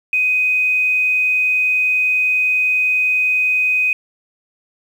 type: tone with quantisation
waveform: sine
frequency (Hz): 2505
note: D#7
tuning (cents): +11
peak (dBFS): -13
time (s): 0.13-3.93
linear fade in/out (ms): 2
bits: 7
effects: none